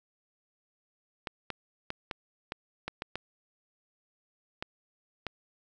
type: clicks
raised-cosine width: 0.3 ms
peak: -18 dBFS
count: 10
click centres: 1.272 / 1.503 / 1.904 / 2.112 / 2.521 / 2.88 / 3.021 / 3.156 / 4.625 / 5.267 s
effects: none